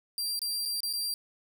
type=tone with dropouts; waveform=sawtooth; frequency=4727 Hz; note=D8; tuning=10 cents sharp; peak=-27 dBFS; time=0.18-1.14 s; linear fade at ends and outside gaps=1 ms; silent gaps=0.392-0.417 / 0.653-0.657 / 0.805-0.832 / 0.929-0.935 s; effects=none